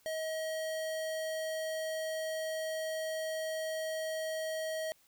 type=tone; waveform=square; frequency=635 Hz; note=D#5; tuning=35 cents sharp; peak=-35 dBFS; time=0.06-4.92 s; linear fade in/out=0 ms; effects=white hiss -67 dBFS RMS until 5.07 s